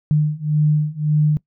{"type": "beating tone pair", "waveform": "sine", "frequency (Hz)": [150.3, 152.1], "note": ["D3", "D#3"], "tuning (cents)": [40, -39], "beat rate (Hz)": 1.8, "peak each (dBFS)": [-18, -17], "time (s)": [0.11, 1.37], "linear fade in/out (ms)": 0, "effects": ["noise-tail reverb RT60 0.1 s tail -22 dB re dry"]}